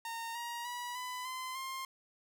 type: tone with pitch steps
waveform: sawtooth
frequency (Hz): 919 / 945.4 / 972.5 / 1000.4 / 1029.2 / 1058.7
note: A#5 / A#5 / B5 / B5 / C6 / C6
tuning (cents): -25 / +24 / -27 / +22 / -29 / +20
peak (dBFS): -35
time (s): 0.05-1.85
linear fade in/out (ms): 2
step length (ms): 300
effects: none